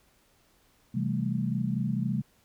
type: chord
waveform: sine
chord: A minor seventh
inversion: first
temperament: equal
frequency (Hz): 130.81 / 164.81 / 196 / 220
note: C3 / E3 / G3 / A3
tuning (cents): 0 / 0 / 0 / 0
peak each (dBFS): -31 / -34 / -31 / -32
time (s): 0.94-2.22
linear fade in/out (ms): 10
effects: pink hiss -65 dBFS RMS until 2.44 s